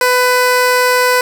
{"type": "tone", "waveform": "15% pulse", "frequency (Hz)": 499.5, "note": "B4", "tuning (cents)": 20, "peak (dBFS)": -3, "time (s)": [0.01, 1.21], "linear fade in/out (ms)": 2, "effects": []}